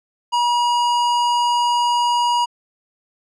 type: tone with hard clipping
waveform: sine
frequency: 960 Hz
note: B5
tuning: 49 cents flat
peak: -17 dBFS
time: 0.32-2.46 s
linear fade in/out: 20 ms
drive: 16 dB
effects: low-pass 8000 Hz 12 dB/octave